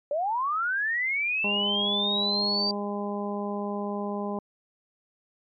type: linear sweep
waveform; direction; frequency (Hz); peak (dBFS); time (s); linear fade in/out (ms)
sine; up; 554.4 to 4688; -24; 0.11-2.71; 2
type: harmonic tone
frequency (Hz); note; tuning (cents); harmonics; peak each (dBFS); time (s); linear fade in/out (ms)
204; G#3; -31; 1 / 2 / 3 / 4 / 5; -31 / -34 / -36 / -37 / -38; 1.44-4.39; 2
effects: MP3 48 kbps